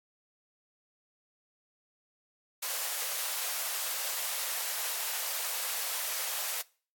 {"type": "high-pass noise", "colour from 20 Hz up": "white", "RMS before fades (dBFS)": -34, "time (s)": [2.62, 6.62], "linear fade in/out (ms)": 10, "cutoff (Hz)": 490, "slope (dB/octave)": 48, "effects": ["noise-tail reverb RT60 0.4 s tail -22 dB re dry", "AAC 64 kbps"]}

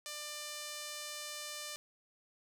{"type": "tone with band-pass filter", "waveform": "sawtooth", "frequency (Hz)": 595, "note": "D5", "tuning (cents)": 22, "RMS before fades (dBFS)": -44, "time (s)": [0.06, 1.76], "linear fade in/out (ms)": 0, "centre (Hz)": 6400, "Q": 0.84, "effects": []}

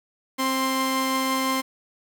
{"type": "tone pair together", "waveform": "sawtooth", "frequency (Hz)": [264.2, 1051], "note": ["C4", "C6"], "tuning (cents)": [17, 7], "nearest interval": "2 octaves", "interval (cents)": 2390, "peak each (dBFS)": -21, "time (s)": [0.38, 1.62], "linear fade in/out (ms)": 20, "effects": ["8-bit"]}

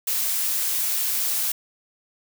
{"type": "noise", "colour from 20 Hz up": "blue", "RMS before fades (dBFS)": -24, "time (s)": [0.07, 1.52], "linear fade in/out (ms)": 5, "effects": []}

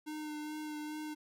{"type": "tone with vibrato", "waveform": "square", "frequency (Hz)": 303.8, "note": "D#4", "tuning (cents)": -41, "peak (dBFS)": -40, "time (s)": [0.06, 1.15], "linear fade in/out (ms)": 20, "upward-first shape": "sine", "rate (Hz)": 2.4, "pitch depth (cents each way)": 17, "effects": []}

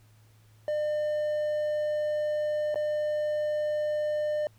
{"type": "tone with dropouts", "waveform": "triangle", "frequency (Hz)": 602, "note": "D5", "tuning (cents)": 43, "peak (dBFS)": -24, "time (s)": [0.68, 4.47], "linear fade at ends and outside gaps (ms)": 1, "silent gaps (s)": [2.744, 2.757], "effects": ["added 108 Hz sine -56 dBFS peak until 4.58 s", "pink hiss -65 dBFS RMS until 4.58 s"]}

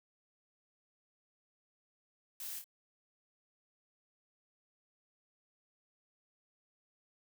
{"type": "noise with echo", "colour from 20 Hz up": "blue", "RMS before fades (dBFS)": -44, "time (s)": [2.4, 2.59], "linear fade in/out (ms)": 2, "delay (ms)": 26, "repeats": 2, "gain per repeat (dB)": -5, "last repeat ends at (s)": 2.642, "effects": []}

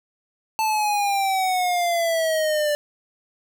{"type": "exponential sweep", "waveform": "square", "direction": "down", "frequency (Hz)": [883, 587.3], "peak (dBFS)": -20, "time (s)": [0.59, 2.75], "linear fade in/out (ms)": 0, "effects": []}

